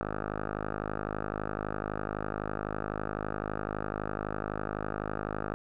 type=tone with low-pass filter; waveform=5% pulse; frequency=51.91 Hz; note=G#1; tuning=in tune; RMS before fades=-35 dBFS; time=0.01-5.54 s; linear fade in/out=0 ms; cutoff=1200 Hz; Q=4.5; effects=none